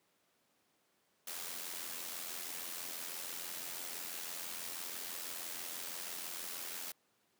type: noise with amplitude modulation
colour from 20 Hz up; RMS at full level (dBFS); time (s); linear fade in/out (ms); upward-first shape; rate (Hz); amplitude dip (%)
white; -41; 1.27-6.92; 5; sine; 86.1; 55
effects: pink hiss -75 dBFS RMS until 7.39 s + high-pass 200 Hz 12 dB/octave